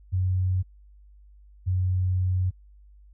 sine tone pair in turn, 92.5 / 92.09 Hz, F#2 / F#2, 0 / -8 cents, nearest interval unison, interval 8 cents, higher first, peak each -21 dBFS, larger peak neither, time 0.12-0.63 / 1.66-2.51 s, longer second, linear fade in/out 20 ms, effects added 50 Hz sine -49 dBFS peak until 3.13 s

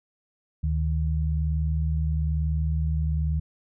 sine tone pair together, 74.46 / 155.56 Hz, D2 / D#3, +24 / 0 cents, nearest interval octave + minor second, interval 1276 cents, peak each -23 / -28 dBFS, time 0.63-3.4 s, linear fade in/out 10 ms, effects none

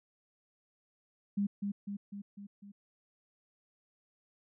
sine tone with echo, 201.6 Hz, G3, 49 cents sharp, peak -28 dBFS, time 1.37-1.47 s, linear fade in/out 10 ms, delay 250 ms, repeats 5, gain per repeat -4 dB, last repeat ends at 2.72 s, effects none

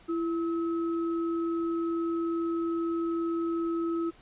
sine tone pair together, 334.7 / 1288 Hz, E4 / E6, +26 / -41 cents, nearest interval octave + major seventh, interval 2333 cents, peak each -27 / -39 dBFS, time 0.08-4.11 s, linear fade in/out 20 ms, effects pink hiss -57 dBFS RMS until 4.21 s + resampled to 8000 Hz

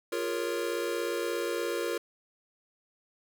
square chord, Bb minor seventh, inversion second, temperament equal with one note detuned, 349.2 / 409.4 / 466.2 / 554.4 Hz, F4 / Ab4 / Bb4 / Db5, 0 / -25 / 0 / 0 cents, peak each -35 / -39 / -34 / -38 dBFS, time 0.12-1.98 s, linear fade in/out 5 ms, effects none

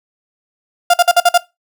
35% pulse tone bursts, 700 Hz, F5, 4 cents sharp, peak -5 dBFS, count 6, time 0.9-1.378 s, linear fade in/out 5 ms, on 38 ms, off 50 ms, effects noise-tail reverb RT60 0.2 s tail -18 dB re dry

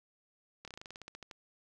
slowing click train, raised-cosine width 0.2 ms, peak -29 dBFS, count 14, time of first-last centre 0.65-1.312 s, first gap 27 ms, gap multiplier 1.1, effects none

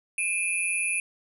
sine tone cluster, 2417 / 2599 / 9920 Hz, D7 / E7 / D#9, +49 / -25 / -6 cents, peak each -29 dBFS, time 0.18-1 s, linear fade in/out 2 ms, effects none

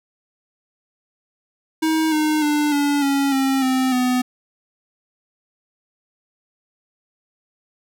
square tone with pitch steps, 317.6 / 307.1 / 297 / 287.2 / 277.8 / 268.6 / 259.8 / 251.2 Hz, D#4 / D#4 / D4 / D4 / C#4 / C4 / C4 / B3, +36 / -23 / +20 / -39 / +4 / +46 / -12 / +30 cents, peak -17 dBFS, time 1.82-4.22 s, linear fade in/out 10 ms, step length 300 ms, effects none

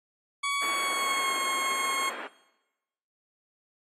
20% pulse tone with pitch glide, 1128 to 1082 Hz, C#6 to C#6, +30 to -42 cents, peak -22 dBFS, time 0.43-2.1 s, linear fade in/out 10 ms, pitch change -72 cents, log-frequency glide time 0.65-1.32 s
white band-pass noise, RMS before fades -39 dBFS, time 0.62-2.27 s, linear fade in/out 0 ms, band 280 to 2000 Hz, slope 24 dB/octave
effects noise-tail reverb RT60 1.0 s tail -19 dB re dry + AAC 32 kbps

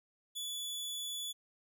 sawtooth tone, 3438 Hz, A7, 41 cents flat, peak -35 dBFS, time 0.35-1.33 s, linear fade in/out 20 ms, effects none

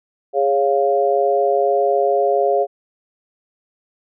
sine chord, Db major, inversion second, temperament equal with one note detuned, 412.7 / 554.4 / 698.5 Hz, Ab4 / Db5 / F5, -11 / 0 / 0 cents, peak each -18 dBFS, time 0.33-2.67 s, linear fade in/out 50 ms, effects none

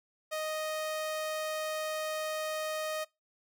sawtooth tone, 622.3 Hz, D#5, in tune, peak -29 dBFS, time 0.31-3.05 s, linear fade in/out 20 ms, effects noise-tail reverb RT60 0.2 s tail -22 dB re dry

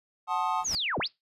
triangle chord, F# diminished seventh, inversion none, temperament equal with one note detuned, 740 / 880 / 1062.3 / 1244.5 Hz, F#5 / A5 / C6 / Eb6, 0 / 0 / +26 / 0 cents, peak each -30 / -28 / -31 / -30 dBFS, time 0.27-0.65 s, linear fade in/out 50 ms
pink noise with exponential growth, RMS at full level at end -35 dBFS, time 0.53-0.75 s, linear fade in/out 0 ms, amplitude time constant 46 ms
sine linear two-way sweep, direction down then up, 6970 to 74.4 to 5460 Hz, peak -27 dBFS, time 0.64-1.08 s, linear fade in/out 20 ms, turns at 0.99 s
effects noise-tail reverb RT60 0.2 s tail -24 dB re dry + resampled to 32000 Hz

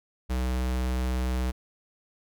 square tone, 63.1 Hz, B1, 38 cents sharp, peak -26 dBFS, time 0.29-1.52 s, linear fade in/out 20 ms, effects none

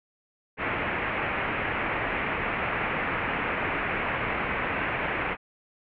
white low-pass noise, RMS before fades -29 dBFS, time 0.57-5.37 s, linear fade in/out 50 ms, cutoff 2500 Hz, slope 48 dB/octave, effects none

